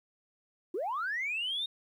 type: linear sweep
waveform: sine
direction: up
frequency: 317.6 to 3729 Hz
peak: -30 dBFS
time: 0.74-1.66 s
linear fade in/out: 5 ms
effects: tanh soft clip ceiling -27 dBFS + 11-bit